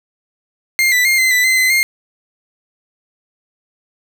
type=tone with pitch steps; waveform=40% pulse; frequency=2112 / 1984 / 2120 / 2061 / 1988 / 2058 / 2040 / 2121 Hz; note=C7 / B6 / C7 / C7 / B6 / C7 / C7 / C7; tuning=+16 / +7 / +22 / -27 / +11 / -29 / -44 / +23 cents; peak=-10 dBFS; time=0.79-1.83 s; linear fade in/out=0 ms; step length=130 ms; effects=none